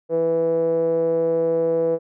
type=tone with low-pass filter; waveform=5% pulse; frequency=164.81 Hz; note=E3; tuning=in tune; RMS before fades=-20 dBFS; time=0.09-1.99 s; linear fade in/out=50 ms; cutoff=480 Hz; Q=7.4; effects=none